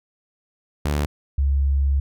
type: tone pair in turn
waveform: sawtooth / sine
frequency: 73.3 / 69.19 Hz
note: D2 / C#2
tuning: -3 / -3 cents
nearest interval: minor second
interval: 100 cents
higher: first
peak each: -16 dBFS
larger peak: neither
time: 0.85-1.06 / 1.38-2 s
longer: second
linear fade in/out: 5 ms
effects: none